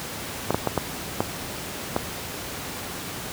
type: clicks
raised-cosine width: 1 ms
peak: -6 dBFS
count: 6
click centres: 0.506 / 0.545 / 0.673 / 0.777 / 1.205 / 1.964 s
effects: pink hiss -33 dBFS RMS until 3.32 s + high-pass 80 Hz 12 dB/octave